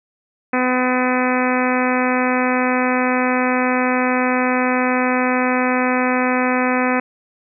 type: harmonic tone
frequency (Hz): 252.7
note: B3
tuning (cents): +40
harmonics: 1 / 2 / 3 / 4 / 5 / 6 / 7 / 8 / 9 / 10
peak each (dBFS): -19 / -22 / -24 / -25 / -26 / -27 / -27 / -28 / -29 / -29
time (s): 0.53-7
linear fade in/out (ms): 5
effects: none